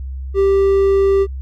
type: tone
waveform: triangle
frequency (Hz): 392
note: G4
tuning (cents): 0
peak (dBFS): -8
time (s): 0.34-1.27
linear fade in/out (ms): 50
effects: added 66 Hz sine -23 dBFS peak until 1.41 s + MP3 96 kbps